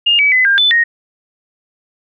sine tone with pitch steps, 2829 / 2285 / 2020 / 1601 / 3505 / 1867 Hz, F7 / D7 / B6 / G6 / A7 / A#6, +22 / -48 / +39 / +36 / -7 / +2 cents, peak -8 dBFS, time 0.06-0.84 s, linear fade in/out 10 ms, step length 130 ms, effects none

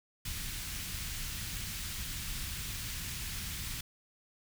pink band-stop noise, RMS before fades -39 dBFS, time 0.25-3.81 s, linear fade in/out 5 ms, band 140 to 2100 Hz, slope 12 dB/octave, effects none

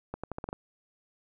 accelerating click train, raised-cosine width 1 ms, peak -21 dBFS, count 7, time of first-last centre 0.14-0.529 s, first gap 96 ms, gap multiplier 0.84, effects none

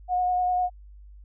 sine tone with vibrato, 725 Hz, F#5, 35 cents flat, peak -21 dBFS, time 0.08-0.7 s, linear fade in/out 50 ms, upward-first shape triangle, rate 10 Hz, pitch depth 16 cents each way, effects added 50 Hz sine -44 dBFS peak until 1.24 s

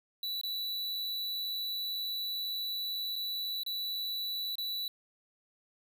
square tone with dropouts, 3951 Hz, B7, in tune, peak -34 dBFS, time 0.23-4.88 s, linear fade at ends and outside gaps 2 ms, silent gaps 0.413-0.434 / 3.157-3.161 / 3.634-3.663 / 4.555-4.582 s, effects none

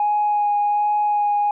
sine tone with vibrato, 830 Hz, G#5, 1 cent flat, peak -15 dBFS, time 0-1.51 s, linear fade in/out 2 ms, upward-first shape sine, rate 1.3 Hz, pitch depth 12 cents each way, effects tanh soft clip ceiling -12 dBFS

